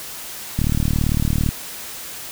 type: click train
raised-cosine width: 5 ms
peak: -7 dBFS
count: 35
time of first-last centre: 0.59-1.489 s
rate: 37.8 Hz
effects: white hiss -33 dBFS RMS until 2.31 s